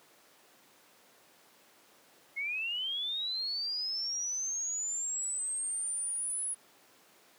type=linear sweep; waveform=sine; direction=up; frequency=2138 to 10370 Hz; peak=-32 dBFS; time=2.36-6.55 s; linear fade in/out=20 ms; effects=pink hiss -61 dBFS RMS until 7.38 s + high-pass 300 Hz 12 dB/octave

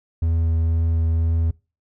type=tone with vibrato; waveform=triangle; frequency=82 Hz; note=E2; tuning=9 cents flat; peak=-15 dBFS; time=0.22-1.51 s; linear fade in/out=5 ms; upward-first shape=triangle; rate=2 Hz; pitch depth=11 cents each way; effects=noise-tail reverb RT60 0.3 s tail -23 dB re dry

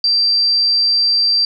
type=tone; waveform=sine; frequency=4699 Hz; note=D8; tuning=in tune; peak=-11 dBFS; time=0.04-1.45 s; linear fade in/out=2 ms; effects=none

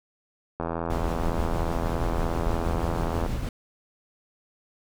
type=click train; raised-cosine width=1 ms; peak=-15 dBFS; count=223; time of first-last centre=0.6-3.262 s; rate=83.4 Hz
type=noise with tremolo; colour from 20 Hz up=brown; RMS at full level=-27 dBFS; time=0.9-3.49 s; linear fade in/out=2 ms; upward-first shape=sine; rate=6.3 Hz; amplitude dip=25%
effects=none

